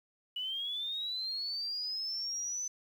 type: linear sweep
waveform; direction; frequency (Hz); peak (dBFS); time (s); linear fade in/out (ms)
sine; up; 2927 to 6090; -34; 0.36-2.68; 5
effects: 10-bit